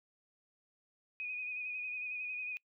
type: tone with vibrato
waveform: sine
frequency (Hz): 2486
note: D#7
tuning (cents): -2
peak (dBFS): -37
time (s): 1.2-2.57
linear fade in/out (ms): 0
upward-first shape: sine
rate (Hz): 11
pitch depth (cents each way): 33
effects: noise-tail reverb RT60 0.1 s tail -25 dB re dry